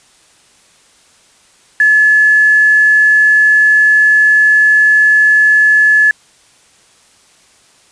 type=tone with quantisation; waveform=sine; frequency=1716 Hz; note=A6; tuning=44 cents flat; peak=-5 dBFS; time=1.8-6.11 s; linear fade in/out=2 ms; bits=5; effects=white hiss -48 dBFS RMS until 7.91 s + resampled to 22050 Hz